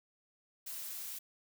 blue noise, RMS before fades -43 dBFS, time 0.66-1.19 s, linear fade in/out 10 ms, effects none

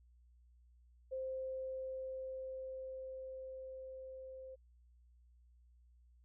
sine tone with level ramp, 523.3 Hz, C5, in tune, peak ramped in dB -38 to -48 dBFS, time 1.11-4.56 s, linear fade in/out 20 ms, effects added 60 Hz sine -63 dBFS peak until 6.24 s

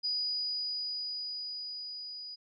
sine tone with level ramp, 4925 Hz, D#8, 19 cents flat, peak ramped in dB -29 to -41 dBFS, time 0.03-2.36 s, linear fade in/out 20 ms, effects none

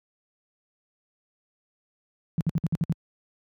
sine tone bursts, 164.1 Hz, E3, 8 cents flat, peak -20 dBFS, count 7, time 2.38-2.924 s, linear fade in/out 0 ms, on 28 ms, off 58 ms, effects high-pass 80 Hz 12 dB/octave

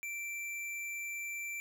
sine tone with hard clipping, 2345 Hz, D7, 3 cents flat, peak -39 dBFS, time 0.03-1.6 s, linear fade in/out 0 ms, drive 15 dB, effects none

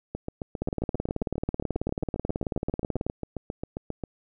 two click trains, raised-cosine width 2 ms, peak -14 / -18 dBFS, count 46 / 30, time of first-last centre 0.62-3.066 / 0.15-4.037 s, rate 18.4 / 7.46 Hz, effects none

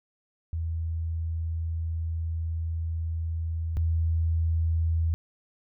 sine tone pair in turn, 81.9 / 81.9 Hz, E2 / E2, -11 / -11 cents, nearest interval unison, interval 0 cents, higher neither, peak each -27 / -22 dBFS, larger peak second, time 0.53-3.77 / 3.77-5.14 s, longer first, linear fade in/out 0 ms, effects none

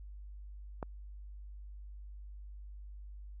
click, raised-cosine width 1 ms, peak -24 dBFS, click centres 0.828 s, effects added 50 Hz sine -45 dBFS peak until 3.4 s

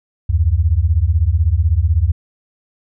sine beating tone pair, 73.7 / 89.7 Hz, D2 / F2, +7 / +47 cents, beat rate 16 Hz, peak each -14 dBFS, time 0.29-2.12 s, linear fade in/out 10 ms, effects none

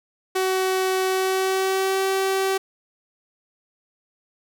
sawtooth tone with pitch glide, 376.3 to 384.7 Hz, F#4 to G4, +29 to -33 cents, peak -16 dBFS, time 0.35-2.58 s, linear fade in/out 10 ms, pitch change +38 cents, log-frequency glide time 1.05-2.04 s, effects none

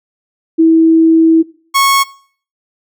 sine / sawtooth tone pair in turn, 324.9 / 1100.4 Hz, E4 / C#6, -25 / -13 cents, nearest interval octave + major sixth, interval 2112 cents, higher second, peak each -4 dBFS, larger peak neither, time 0.58-1.43 / 1.74-2.04 s, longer first, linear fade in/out 20 ms, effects noise-tail reverb RT60 0.5 s tail -21 dB re dry

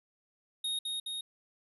square tone with echo, 3729 Hz, A#7, in tune, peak -32 dBFS, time 0.64-0.79 s, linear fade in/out 5 ms, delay 210 ms, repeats 2, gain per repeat -2 dB, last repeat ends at 1.21 s, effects resampled to 32000 Hz

